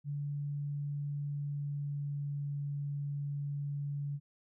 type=tone with pitch glide; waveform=sine; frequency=144.2 to 143.12 Hz; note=D3 to D3; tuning=-31 to -44 cents; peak=-34 dBFS; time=0.04-4.2 s; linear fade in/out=50 ms; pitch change=-13 cents; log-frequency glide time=1.23-2.53 s; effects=none